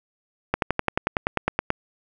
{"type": "slowing click train", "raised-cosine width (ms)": 0.5, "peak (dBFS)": -5, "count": 13, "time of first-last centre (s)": [0.54, 1.704], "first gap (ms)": 82, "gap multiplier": 1.03, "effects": []}